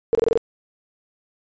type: tone bursts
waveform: sine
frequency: 457.3 Hz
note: A#4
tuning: 33 cents flat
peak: -13 dBFS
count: 6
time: 0.13-0.375 s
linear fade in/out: 0 ms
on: 20 ms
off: 25 ms
effects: resampled to 16000 Hz